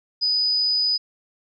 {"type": "tone", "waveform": "sine", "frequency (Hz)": 4978, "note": "D#8", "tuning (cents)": 0, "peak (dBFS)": -18, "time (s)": [0.21, 0.98], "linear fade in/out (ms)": 20, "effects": []}